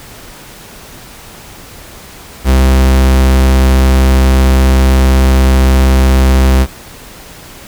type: tone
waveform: 45% pulse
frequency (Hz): 65.41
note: C2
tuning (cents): 0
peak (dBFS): -5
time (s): 2.44-6.67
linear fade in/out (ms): 50
effects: pink hiss -33 dBFS RMS until 7.67 s